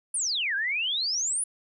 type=exponential two-way sweep; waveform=sine; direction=down then up; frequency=10180 to 1549 to 10180 Hz; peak=-25 dBFS; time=0.14-1.44 s; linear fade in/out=5 ms; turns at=0.55 s; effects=none